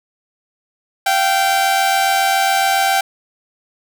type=tone pair together; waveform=sawtooth; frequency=690 / 777.2 Hz; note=F5 / G5; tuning=-21 / -15 cents; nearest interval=major second; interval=206 cents; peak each=-17 / -10 dBFS; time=1.06-3.01 s; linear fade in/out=5 ms; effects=none